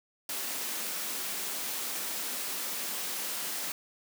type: high-pass noise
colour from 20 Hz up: white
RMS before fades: -35 dBFS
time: 0.29-3.72 s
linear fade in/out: 2 ms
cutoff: 170 Hz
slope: 48 dB/octave
effects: none